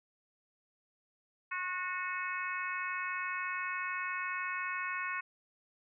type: harmonic tone with a mistuned harmonic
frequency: 366 Hz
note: F#4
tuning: 19 cents flat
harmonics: 3 / 4 / 5 / 6 / 7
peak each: -39 / -40 / -41 / -42 / -42 dBFS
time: 1.51-5.21 s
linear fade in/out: 10 ms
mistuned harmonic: 3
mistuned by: -17 cents
effects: none